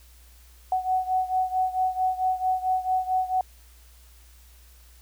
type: beating tone pair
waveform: sine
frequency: 744 / 748.5 Hz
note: F#5 / F#5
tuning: +9 / +20 cents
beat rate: 4.5 Hz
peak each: -24 / -27 dBFS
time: 0.72-3.41 s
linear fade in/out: 2 ms
effects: added 60 Hz sine -50 dBFS peak until 5.01 s + white hiss -57 dBFS RMS until 5.01 s